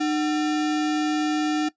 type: tone with sample-and-hold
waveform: sine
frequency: 304.1 Hz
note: D#4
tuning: 40 cents flat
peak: -20 dBFS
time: 0-1.69 s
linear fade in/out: 10 ms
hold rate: 1050 Hz
effects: noise-tail reverb RT60 0.1 s tail -18 dB re dry + resampled to 16000 Hz